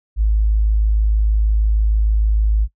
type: tone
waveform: sine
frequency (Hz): 53.2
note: G#1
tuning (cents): +42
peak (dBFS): -12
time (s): 0.16-2.68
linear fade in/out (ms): 50
effects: noise-tail reverb RT60 0.1 s tail -21 dB re dry